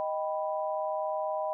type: chord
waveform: sine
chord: Eb augmented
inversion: none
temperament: equal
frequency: 622.3 / 784 / 987.8 Hz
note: Eb5 / G5 / B5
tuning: 0 / 0 / 0 cents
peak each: -31 / -35 / -36 dBFS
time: 0-1.53 s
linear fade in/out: 0 ms
effects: none